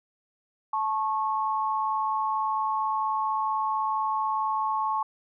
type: tone pair together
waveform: sine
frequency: 871 / 1095.4 Hz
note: A5 / C#6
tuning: -18 / -21 cents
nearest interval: major third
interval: 397 cents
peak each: -27 dBFS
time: 0.73-5.03 s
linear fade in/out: 5 ms
effects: none